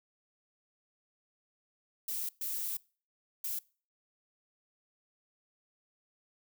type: noise bursts at uneven times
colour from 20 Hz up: violet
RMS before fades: -36 dBFS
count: 3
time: 2.08-2.29 / 2.41-2.77 / 3.44-3.59 s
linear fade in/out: 5 ms
effects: noise-tail reverb RT60 0.4 s tail -24 dB re dry